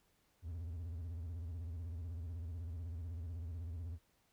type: tone with vibrato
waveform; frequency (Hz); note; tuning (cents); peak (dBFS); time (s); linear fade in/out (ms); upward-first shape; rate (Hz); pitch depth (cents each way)
triangle; 83.6; E2; +25; -39; 0.42-3.99; 50; square; 16; 110
effects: pink hiss -75 dBFS RMS until 4.32 s